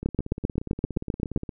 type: two click trains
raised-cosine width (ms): 3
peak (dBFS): -10 / -20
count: 11 / 26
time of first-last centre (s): 0.06-1.362 / 0.03-1.492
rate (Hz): 7.68 / 17.1
effects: none